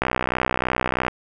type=click train; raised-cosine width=0.5 ms; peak=-5 dBFS; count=68; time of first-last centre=0.02-1.082 s; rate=63.1 Hz; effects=none